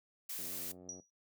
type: noise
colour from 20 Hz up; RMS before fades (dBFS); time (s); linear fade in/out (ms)
blue; -42; 0.29-0.72; 5
type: click train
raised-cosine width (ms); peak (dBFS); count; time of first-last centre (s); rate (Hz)
2; -39; 56; 0.39-0.998; 90.5
type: tone with exponential decay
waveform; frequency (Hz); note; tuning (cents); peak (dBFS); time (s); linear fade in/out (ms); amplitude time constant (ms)
sine; 5800; F#8; -35; -36; 0.89-1.1; 2; 45
effects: noise-tail reverb RT60 0.1 s tail -17 dB re dry + high-pass 150 Hz 12 dB/octave